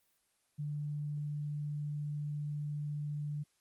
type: tone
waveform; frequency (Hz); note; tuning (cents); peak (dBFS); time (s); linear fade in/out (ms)
sine; 147.6; D3; +9; -35; 0.58-3.44; 20
effects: white hiss -75 dBFS RMS until 3.6 s + Opus 24 kbps